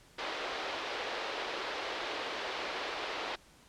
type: band-pass noise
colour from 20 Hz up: pink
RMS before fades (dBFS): -38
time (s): 0.18-3.36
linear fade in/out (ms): 10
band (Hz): 380 to 4300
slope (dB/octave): 24
effects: pink hiss -60 dBFS RMS until 3.68 s + low-pass 10000 Hz 12 dB/octave